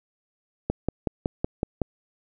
click train, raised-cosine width 2 ms, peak -10 dBFS, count 7, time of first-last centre 0.7-1.817 s, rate 5.37 Hz, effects none

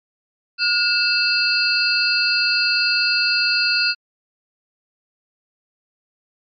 sine tone cluster, 1438 / 2659 / 4255 / 4726 Hz, F#6 / E7 / C8 / D8, -50 / +14 / +28 / +10 cents, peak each -21 dBFS, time 0.58-3.95 s, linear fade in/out 50 ms, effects MP3 64 kbps

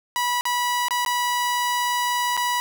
sawtooth tone with dropouts, 977 Hz, B5, 19 cents flat, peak -17 dBFS, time 0.16-2.6 s, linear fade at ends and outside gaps 0 ms, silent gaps 0.41-0.454 / 0.884-0.908 / 1.049-1.062 / 2.368-2.375 s, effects none

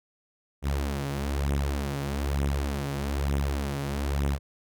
sawtooth beating tone pair, 69.3 / 70.4 Hz, C#2 / C#2, 0 / +27 cents, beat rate 1.1 Hz, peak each -27 / -24 dBFS, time 0.62-4.39 s, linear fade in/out 50 ms, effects none

